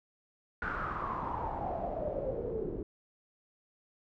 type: noise with low-pass filter sweep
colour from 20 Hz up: pink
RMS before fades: -36 dBFS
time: 0.62-2.83 s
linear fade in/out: 2 ms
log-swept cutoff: 1500 to 370 Hz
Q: 7.4
effects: none